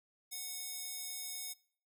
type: tone with high-pass filter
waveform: square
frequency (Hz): 736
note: F#5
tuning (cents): -9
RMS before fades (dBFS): -43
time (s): 0.31-1.54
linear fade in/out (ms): 20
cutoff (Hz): 5800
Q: 0.68
effects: noise-tail reverb RT60 0.5 s tail -23 dB re dry